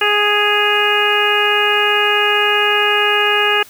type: harmonic tone with a mistuned harmonic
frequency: 415.3 Hz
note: G#4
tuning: in tune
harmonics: 1 / 2 / 3 / 4 / 5 / 6 / 7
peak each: -19 / -21 / -20 / -18 / -24 / -19 / -18 dBFS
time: 0.01-3.63 s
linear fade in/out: 5 ms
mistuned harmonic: 7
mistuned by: -26 cents
effects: white hiss -42 dBFS RMS until 3.69 s